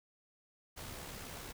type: noise with amplitude modulation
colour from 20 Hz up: pink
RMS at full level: -45 dBFS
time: 0.76-1.53 s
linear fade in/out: 20 ms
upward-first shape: sine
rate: 67.4 Hz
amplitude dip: 35%
effects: none